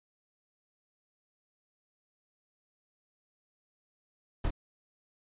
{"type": "noise with echo", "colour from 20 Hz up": "brown", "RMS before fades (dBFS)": -28, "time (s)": [4.44, 4.48], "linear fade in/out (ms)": 5, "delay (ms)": 26, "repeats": 1, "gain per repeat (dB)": -4, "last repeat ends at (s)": 4.506, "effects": ["resampled to 8000 Hz"]}